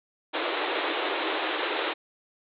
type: band-pass noise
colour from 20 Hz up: pink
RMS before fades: -29 dBFS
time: 0.33-1.94 s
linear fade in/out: 20 ms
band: 300 to 3900 Hz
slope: 96 dB/octave
effects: none